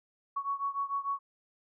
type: beating tone pair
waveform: sine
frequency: 1113 / 1119.7 Hz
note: C#6 / C#6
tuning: +7 / +17 cents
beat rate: 6.7 Hz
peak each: -33 / -35 dBFS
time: 0.36-1.19 s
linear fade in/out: 10 ms
effects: none